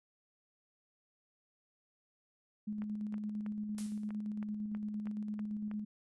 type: tone with tremolo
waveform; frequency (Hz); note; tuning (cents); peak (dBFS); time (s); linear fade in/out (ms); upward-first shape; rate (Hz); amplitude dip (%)
sine; 210.7; G#3; +25; -35; 2.67-5.85; 10; square; 8.8; 30
type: click train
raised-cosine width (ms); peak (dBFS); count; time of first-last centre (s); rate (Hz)
0.5; -35; 10; 2.82-5.714; 3.11
type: noise with exponential decay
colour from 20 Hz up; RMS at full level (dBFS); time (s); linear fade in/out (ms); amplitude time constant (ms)
blue; -42; 3.78-4.13; 1; 76
effects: resampled to 24000 Hz